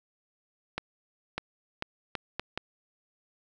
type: accelerating click train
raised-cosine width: 0.3 ms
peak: -15 dBFS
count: 6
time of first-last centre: 0.78-2.576 s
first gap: 600 ms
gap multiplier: 0.74
effects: none